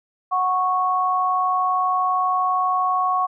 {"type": "tone pair together", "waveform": "sine", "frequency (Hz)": [737.5, 1105], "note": ["F#5", "C#6"], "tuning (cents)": [-6, -6], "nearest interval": "perfect fifth", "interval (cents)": 700, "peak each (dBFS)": [-22, -19], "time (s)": [0.31, 3.27], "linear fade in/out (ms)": 20, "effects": []}